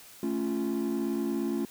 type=chord; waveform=triangle; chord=A augmented; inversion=none; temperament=equal with one note detuned; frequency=220 / 277.2 / 346.2 Hz; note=A3 / C#4 / E#4; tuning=0 / 0 / -15 cents; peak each=-29 dBFS; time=0.23-1.65 s; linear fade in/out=2 ms; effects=tanh soft clip ceiling -21 dBFS + white hiss -51 dBFS RMS until 1.7 s